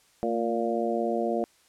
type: harmonic tone with a mistuned harmonic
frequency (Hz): 116.54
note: A#2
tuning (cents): 0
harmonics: 2 / 3 / 4 / 5 / 6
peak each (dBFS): -31 / -31 / -31 / -31 / -31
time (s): 0.23-1.44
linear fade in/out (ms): 0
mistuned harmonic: 2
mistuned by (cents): -40
effects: white hiss -62 dBFS RMS until 1.68 s + low-pass 10000 Hz 12 dB/octave